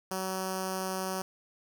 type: tone with notch filter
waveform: 5% pulse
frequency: 188.4 Hz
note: F#3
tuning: 32 cents sharp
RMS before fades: -34 dBFS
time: 0.11-1.22 s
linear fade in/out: 2 ms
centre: 2100 Hz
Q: 0.76
effects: none